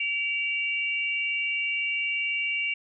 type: tone pair together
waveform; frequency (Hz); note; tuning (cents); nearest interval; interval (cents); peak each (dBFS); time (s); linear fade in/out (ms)
sine; 2298 / 2777; D7 / F7; -38 / -10; minor third; 328; -28; 0-2.74; 5
effects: none